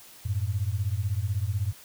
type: beating tone pair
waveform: sine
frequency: 92.5 / 108.5 Hz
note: F#2 / A2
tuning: 0 / -24 cents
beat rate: 16 Hz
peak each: -28 dBFS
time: 0.25-1.73 s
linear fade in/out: 10 ms
effects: white hiss -50 dBFS RMS until 1.84 s